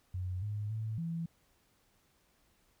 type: tone with pitch steps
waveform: sine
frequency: 91.5 / 104.5 / 110.1 / 166.5 Hz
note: F#2 / G#2 / A2 / E3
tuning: -19 / +11 / +2 / +18 cents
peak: -34 dBFS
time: 0.14-1.26 s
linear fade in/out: 5 ms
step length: 280 ms
effects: pink hiss -71 dBFS RMS until 2.8 s